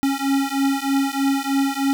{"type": "beating tone pair", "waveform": "square", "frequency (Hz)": [272.7, 275.9], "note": ["C#4", "C#4"], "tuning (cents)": [-28, -8], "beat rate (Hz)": 3.2, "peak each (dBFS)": -22, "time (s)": [0.03, 1.93], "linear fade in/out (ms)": 0, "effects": []}